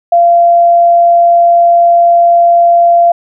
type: tone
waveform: sine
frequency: 688 Hz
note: F5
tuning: 26 cents flat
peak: -3 dBFS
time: 0.12-3.12 s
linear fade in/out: 5 ms
effects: none